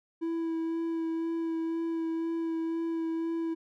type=tone with vibrato; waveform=triangle; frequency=328.9 Hz; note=E4; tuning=4 cents flat; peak=-27 dBFS; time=0.21-3.55 s; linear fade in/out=20 ms; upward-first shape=sine; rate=2 Hz; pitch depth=14 cents each way; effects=none